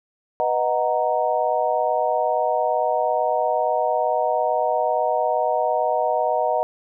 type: chord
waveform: sine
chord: B major seventh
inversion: none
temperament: equal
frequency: 493.9 / 622.3 / 740 / 932.3 Hz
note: B4 / D#5 / F#5 / A#5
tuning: 0 / 0 / 0 / 0 cents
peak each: -26 / -22 / -23 / -25 dBFS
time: 0.4-6.63 s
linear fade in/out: 0 ms
effects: none